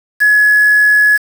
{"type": "tone with quantisation", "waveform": "sine", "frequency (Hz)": 1693, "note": "G#6", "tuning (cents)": 33, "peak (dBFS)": -6, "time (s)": [0.2, 1.18], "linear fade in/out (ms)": 20, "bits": 4, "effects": []}